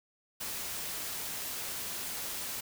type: noise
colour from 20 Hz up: white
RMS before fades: -38 dBFS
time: 0.4-2.61 s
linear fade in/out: 10 ms
effects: none